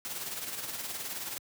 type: noise with tremolo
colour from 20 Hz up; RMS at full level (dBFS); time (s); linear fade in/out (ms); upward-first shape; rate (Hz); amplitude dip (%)
white; -36; 0.05-1.38; 0; sine; 19; 50
effects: high-pass 80 Hz 12 dB/octave